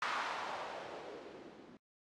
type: noise with low-pass filter sweep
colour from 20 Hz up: violet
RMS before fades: -43 dBFS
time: 0.02-1.77 s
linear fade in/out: 0 ms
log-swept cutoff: 1300 to 250 Hz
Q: 2
effects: low-pass 5000 Hz 12 dB/octave + AAC 64 kbps